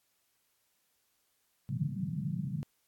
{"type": "band-pass noise", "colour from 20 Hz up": "white", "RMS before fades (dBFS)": -35, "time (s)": [1.69, 2.63], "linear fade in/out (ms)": 0, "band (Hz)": [120, 190], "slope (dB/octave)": 48, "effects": ["white hiss -75 dBFS RMS until 2.87 s", "AAC 64 kbps"]}